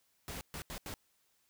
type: noise bursts at uneven times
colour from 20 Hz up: pink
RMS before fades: -43 dBFS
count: 4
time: 0.28-0.41 / 0.54-0.62 / 0.7-0.78 / 0.86-0.94 s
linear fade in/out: 0 ms
effects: white hiss -74 dBFS RMS until 1.49 s